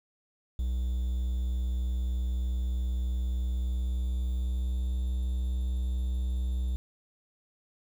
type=tone with pitch glide; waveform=triangle; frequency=61.6 to 62.39 Hz; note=B1 to B1; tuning=-4 to +18 cents; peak=-25 dBFS; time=0.59-6.76 s; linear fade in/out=0 ms; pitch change=+22 cents; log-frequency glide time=3.36-4.98 s; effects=9-bit